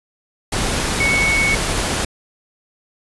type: tone in noise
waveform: sine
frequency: 2217 Hz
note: C#7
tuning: in tune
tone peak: -15 dBFS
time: 1-1.55 s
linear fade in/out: 5 ms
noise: pink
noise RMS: -20 dBFS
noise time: 0.52-2.05 s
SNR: +2 dB
effects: resampled to 24000 Hz